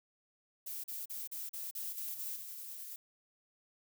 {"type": "noise bursts", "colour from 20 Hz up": "violet", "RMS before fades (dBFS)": -42, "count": 8, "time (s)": [0.66, 2.366], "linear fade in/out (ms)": 10, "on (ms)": 180, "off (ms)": 38}
{"type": "noise with tremolo", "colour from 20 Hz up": "violet", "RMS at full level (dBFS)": -45, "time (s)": [1.75, 2.96], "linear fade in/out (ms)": 2, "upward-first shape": "triangle", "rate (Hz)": 9.6, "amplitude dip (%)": 25}
{"effects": []}